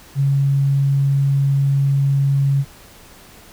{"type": "tone", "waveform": "sine", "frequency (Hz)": 138.59, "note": "C#3", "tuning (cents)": 0, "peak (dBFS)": -13, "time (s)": [0.15, 2.65], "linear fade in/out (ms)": 50, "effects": ["pink hiss -44 dBFS RMS until 3.52 s"]}